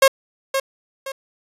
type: tone with echo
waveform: sawtooth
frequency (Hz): 540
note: C#5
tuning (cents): -45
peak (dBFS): -5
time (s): 0.02-0.08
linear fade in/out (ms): 5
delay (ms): 520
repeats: 2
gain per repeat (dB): -9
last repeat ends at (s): 1.12
effects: resampled to 32000 Hz